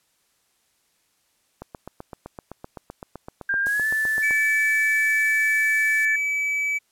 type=click train; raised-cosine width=1 ms; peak=-21 dBFS; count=22; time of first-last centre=1.62-4.309 s; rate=7.81 Hz
type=tone with pitch glide; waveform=sine; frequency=1597 to 1751.6 Hz; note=G6 to A6; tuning=+32 to -8 cents; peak=-20 dBFS; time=3.49-6.16 s; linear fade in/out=5 ms; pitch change=+160 cents; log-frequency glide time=3.62-3.87 s
type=noise; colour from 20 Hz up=violet; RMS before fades=-34 dBFS; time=3.66-6.05 s; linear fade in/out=0 ms
type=tone; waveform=triangle; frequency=2295 Hz; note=D7; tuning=40 cents flat; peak=-20 dBFS; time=4.22-6.79 s; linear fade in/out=20 ms
effects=white hiss -67 dBFS RMS until 6.91 s + low-pass 12000 Hz 12 dB/octave